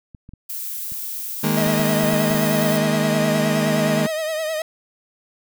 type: clicks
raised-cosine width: 5 ms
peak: -27 dBFS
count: 10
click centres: 0.148 / 0.291 / 0.336 / 0.921 / 1.668 / 1.797 / 2.038 / 2.134 / 2.308 / 2.346 s
type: noise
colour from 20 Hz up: violet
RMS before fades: -29 dBFS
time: 0.49-2.78 s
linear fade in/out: 10 ms
type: chord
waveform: 35% pulse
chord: D# suspended fourth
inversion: none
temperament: just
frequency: 155.56 / 207.4 / 233.3 Hz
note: D#3 / G#3 / A#3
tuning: 0 / -2 / +2 cents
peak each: -21 dBFS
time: 1.43-4.07 s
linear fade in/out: 10 ms
type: tone with vibrato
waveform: 45% pulse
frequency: 630 Hz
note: D#5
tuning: 21 cents sharp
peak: -22 dBFS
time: 1.57-4.62 s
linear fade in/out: 2 ms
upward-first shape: triangle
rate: 9.6 Hz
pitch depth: 63 cents each way
effects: none